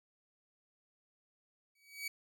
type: tone with exponential growth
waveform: sawtooth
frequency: 2271 Hz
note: C#7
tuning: 41 cents sharp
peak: -32 dBFS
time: 1.75-2.08 s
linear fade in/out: 5 ms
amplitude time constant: 71 ms
effects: none